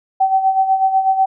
sine tone with tremolo, 767 Hz, G5, 38 cents flat, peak -9 dBFS, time 0.2-1.26 s, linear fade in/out 10 ms, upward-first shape sine, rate 8.1 Hz, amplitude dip 65%, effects none

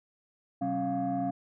sine tone cluster, 128.3 / 188.7 / 272.9 / 700 Hz, C3 / F#3 / C#4 / F5, -34 / +34 / -27 / +4 cents, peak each -39 / -35 / -30 / -30 dBFS, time 0.61-1.31 s, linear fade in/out 10 ms, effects tanh soft clip ceiling -23 dBFS

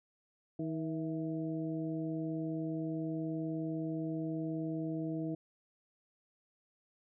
harmonic tone with a mistuned harmonic, 159.1 Hz, D#3, 39 cents sharp, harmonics 1 / 2 / 3 / 4, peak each -39 / -36 / -47 / -46 dBFS, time 0.59-5.35 s, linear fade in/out 5 ms, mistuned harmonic 4, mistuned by +55 cents, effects none

